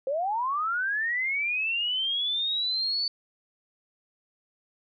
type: linear sweep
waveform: sine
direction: up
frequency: 513 to 4532 Hz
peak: -25 dBFS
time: 0.07-3.08 s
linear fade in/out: 2 ms
effects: none